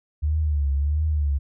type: tone with vibrato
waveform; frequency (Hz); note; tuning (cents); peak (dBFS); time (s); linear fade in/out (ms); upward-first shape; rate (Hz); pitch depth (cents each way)
sine; 73.42; D2; 0; -19; 0.22-1.39; 20; triangle; 1.5; 120
effects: none